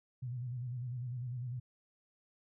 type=tone with vibrato; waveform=sine; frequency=123.47 Hz; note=B2; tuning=in tune; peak=-37 dBFS; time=0.22-1.6 s; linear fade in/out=10 ms; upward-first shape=square; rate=10 Hz; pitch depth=63 cents each way; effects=none